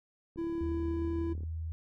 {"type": "click train", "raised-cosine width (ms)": 3, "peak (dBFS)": -35, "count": 40, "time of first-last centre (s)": [0.36, 1.434], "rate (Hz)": 36.3}
{"type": "tone", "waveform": "triangle", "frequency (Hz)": 333.4, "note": "E4", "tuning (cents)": 20, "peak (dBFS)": -30, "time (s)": [0.37, 1.34], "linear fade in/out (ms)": 20}
{"type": "tone with pitch glide", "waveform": "sine", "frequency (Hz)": [77.78, 80.9], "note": ["D#2", "E2"], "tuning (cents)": [0, -32], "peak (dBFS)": -34, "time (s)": [0.61, 1.72], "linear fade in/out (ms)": 0, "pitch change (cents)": 68, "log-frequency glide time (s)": [0.77, 1.53]}
{"effects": []}